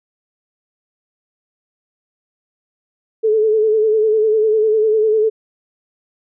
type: tone with vibrato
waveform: sine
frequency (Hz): 433.9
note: A4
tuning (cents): -24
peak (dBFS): -11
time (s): 3.23-5.3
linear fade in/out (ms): 20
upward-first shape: sine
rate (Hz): 10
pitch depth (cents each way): 47
effects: none